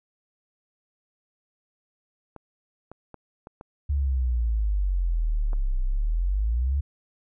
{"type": "clicks", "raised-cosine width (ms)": 1, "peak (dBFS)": -27, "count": 6, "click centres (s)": [2.363, 2.916, 3.143, 3.471, 3.611, 5.532]}
{"type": "exponential two-way sweep", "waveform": "sine", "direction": "down then up", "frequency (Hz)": [72.8, 31, 72.8], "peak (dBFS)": -21, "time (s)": [3.89, 6.81], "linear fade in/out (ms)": 10, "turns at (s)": 5.82}
{"effects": []}